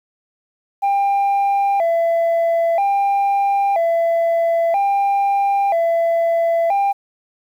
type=tone with vibrato; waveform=sine; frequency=731 Hz; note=F#5; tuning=21 cents flat; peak=-11 dBFS; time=0.82-6.93 s; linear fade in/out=20 ms; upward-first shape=square; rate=0.51 Hz; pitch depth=150 cents each way; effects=tanh soft clip ceiling -13 dBFS + 8-bit